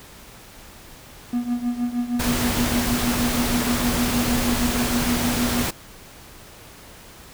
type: tone with tremolo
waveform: triangle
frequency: 241.9 Hz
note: B3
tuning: 36 cents flat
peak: -16 dBFS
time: 1.33-5.65 s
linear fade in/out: 2 ms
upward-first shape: triangle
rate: 6.4 Hz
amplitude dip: 85%
type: noise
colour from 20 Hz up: pink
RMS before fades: -24 dBFS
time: 2.19-5.71 s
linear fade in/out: 10 ms
effects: pink hiss -44 dBFS RMS until 7.33 s